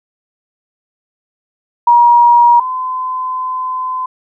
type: tone pair in turn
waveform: sine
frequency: 953 / 1022.5 Hz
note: A#5 / C6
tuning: +38 / -40 cents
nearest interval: minor second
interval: 122 cents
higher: second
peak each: -4 / -16 dBFS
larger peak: first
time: 1.87-2.6 / 2.6-4.06 s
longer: second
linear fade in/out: 5 ms
effects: none